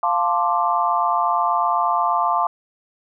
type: chord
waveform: sine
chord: D minor seventh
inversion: first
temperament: equal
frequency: 698.5 / 880 / 1046.5 / 1174.7 Hz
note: F5 / A5 / C6 / D6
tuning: 0 / 0 / 0 / 0 cents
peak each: -22 dBFS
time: 0.03-2.47 s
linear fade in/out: 2 ms
effects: none